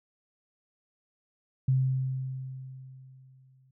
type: tone with exponential decay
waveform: sine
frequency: 131.1 Hz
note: C3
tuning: 4 cents sharp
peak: -20 dBFS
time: 1.68-3.71 s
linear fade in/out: 5 ms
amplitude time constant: 440 ms
effects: none